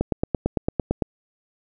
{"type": "click train", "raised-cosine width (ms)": 2, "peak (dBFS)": -7, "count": 10, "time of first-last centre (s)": [0.01, 1.022], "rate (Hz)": 8.89, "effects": []}